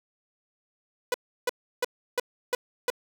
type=tone bursts; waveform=sawtooth; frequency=493.9 Hz; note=B4; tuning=in tune; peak=-19 dBFS; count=6; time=1.12-2.902 s; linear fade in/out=2 ms; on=22 ms; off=330 ms; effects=none